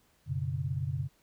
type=chord; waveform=sine; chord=F# suspended fourth; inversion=none; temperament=equal with one note detuned; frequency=92.5 / 123.47 / 140.93 Hz; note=F#2 / B2 / C#3; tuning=0 / 0 / +29 cents; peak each=-36 / -35 / -33 dBFS; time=0.26-1.09 s; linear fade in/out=50 ms; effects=pink hiss -68 dBFS RMS until 1.22 s